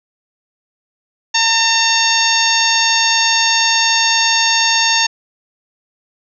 harmonic tone with a mistuned harmonic, 907 Hz, A#5, 48 cents flat, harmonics 1 / 2 / 3 / 4 / 5 / 6 / 7, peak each -19 / -19 / -19 / -19 / -19 / -19 / -19 dBFS, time 1.34-5.07 s, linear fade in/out 10 ms, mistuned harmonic 7, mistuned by +48 cents, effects none

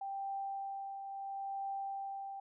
sine tone with tremolo, 786 Hz, G5, 4 cents sharp, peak -36 dBFS, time 0.01-2.4 s, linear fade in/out 5 ms, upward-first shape triangle, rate 0.74 Hz, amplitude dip 50%, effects none

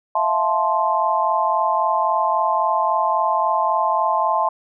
sine chord, F major seventh, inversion third, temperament just, 654.8 / 698.5 / 873.1 / 1047.7 Hz, E5 / F5 / A5 / C6, -12 / 0 / -14 / +2 cents, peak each -23 / -26 / -20 / -20 dBFS, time 0.15-4.49 s, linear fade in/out 5 ms, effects none

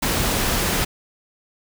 pink noise, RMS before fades -21 dBFS, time 0.02-0.85 s, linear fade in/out 10 ms, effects none

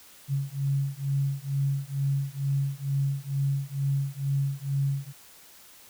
sine beating tone pair, 137.4 / 139.6 Hz, C#3 / C#3, -15 / +13 cents, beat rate 2.2 Hz, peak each -28 dBFS, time 0.28-5.13 s, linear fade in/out 50 ms, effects white hiss -52 dBFS RMS until 5.89 s

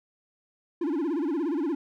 triangle tone with vibrato, 311.8 Hz, D#4, 4 cents sharp, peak -23 dBFS, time 0.81-1.75 s, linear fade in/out 5 ms, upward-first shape sine, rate 17 Hz, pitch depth 220 cents each way, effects none

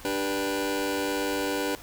sawtooth chord, G major, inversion second, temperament just, 294 / 392 / 490 Hz, D4 / G4 / B4, +2 / 0 / -14 cents, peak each -26 / -28 / -27 dBFS, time 0.05-1.75 s, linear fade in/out 0 ms, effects pink hiss -46 dBFS RMS until 1.82 s

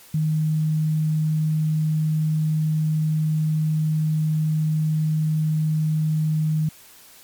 sine tone, 155.56 Hz, D#3, in tune, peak -18 dBFS, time 0.14-6.69 s, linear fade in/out 5 ms, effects white hiss -48 dBFS RMS until 7.23 s + MP3 96 kbps

